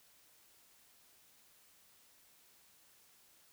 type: silence
effects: white hiss -66 dBFS RMS until 3.52 s